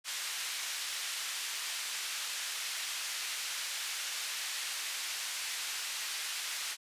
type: band-pass noise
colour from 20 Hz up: pink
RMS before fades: -38 dBFS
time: 0.04-6.77 s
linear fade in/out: 50 ms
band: 2100 to 9600 Hz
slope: 12 dB/octave
effects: resampled to 32000 Hz